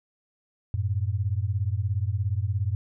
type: beating tone pair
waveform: sine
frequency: 92.5 / 109.5 Hz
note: F#2 / A2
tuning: 0 / -8 cents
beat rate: 17 Hz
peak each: -26 / -27 dBFS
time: 0.74-2.75 s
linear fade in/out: 0 ms
effects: none